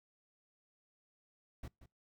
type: noise with echo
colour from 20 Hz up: brown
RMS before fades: -45 dBFS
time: 1.63-1.68 s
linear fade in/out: 5 ms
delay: 180 ms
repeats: 1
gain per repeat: -13 dB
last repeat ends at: 1.86 s
effects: noise-tail reverb RT60 0.2 s tail -24 dB re dry